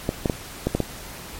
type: clicks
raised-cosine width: 2 ms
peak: -7 dBFS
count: 6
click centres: 0.091 / 0.258 / 0.298 / 0.67 / 0.75 / 0.803 s
effects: pink hiss -38 dBFS RMS until 1.39 s + MP3 64 kbps